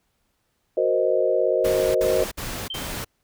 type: chord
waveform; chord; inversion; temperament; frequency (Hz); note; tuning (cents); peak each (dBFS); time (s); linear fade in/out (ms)
sine; C half-diminished seventh; second; equal; 370 / 466.2 / 523.3 / 622.3; Gb4 / Bb4 / C5 / Eb5; 0 / 0 / 0 / 0; -25 / -24 / -22 / -23; 0.77-2.24; 5
type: noise bursts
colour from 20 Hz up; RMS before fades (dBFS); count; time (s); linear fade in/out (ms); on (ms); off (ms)
pink; -31; 4; 1.64-3.048; 10; 310; 56
type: tone with exponential decay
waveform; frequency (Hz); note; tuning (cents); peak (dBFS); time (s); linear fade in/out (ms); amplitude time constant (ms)
sine; 3130; G7; -3; -26; 2.7-3.02; 5; 68
effects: pink hiss -71 dBFS RMS until 3.23 s